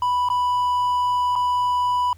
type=tone with dropouts; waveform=triangle; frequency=987.8 Hz; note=B5; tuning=in tune; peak=-16 dBFS; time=0.02-2.13 s; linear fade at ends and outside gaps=2 ms; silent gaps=0.288-0.3 / 1.355-1.36 s; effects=added 84 Hz sine -44 dBFS peak until 2.17 s + pink hiss -58 dBFS RMS until 2.17 s